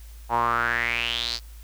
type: tone with band-pass filter sweep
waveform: sawtooth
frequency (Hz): 117.9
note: A#2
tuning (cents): +20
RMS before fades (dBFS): -25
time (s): 0.29-1.4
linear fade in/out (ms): 50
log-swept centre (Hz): 860 to 4800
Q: 6.1
effects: added 55 Hz sine -40 dBFS peak until 1.63 s + white hiss -54 dBFS RMS until 1.63 s